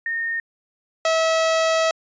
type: tone pair in turn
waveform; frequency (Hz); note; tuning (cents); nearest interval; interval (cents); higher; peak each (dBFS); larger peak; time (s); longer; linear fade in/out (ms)
sine / sawtooth; 1836 / 647.6; A#6 / E5; -27 / -31; octave + tritone; 1804; first; -22 / -13; second; 0.06-0.4 / 1.05-1.91; second; 2
effects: resampled to 16000 Hz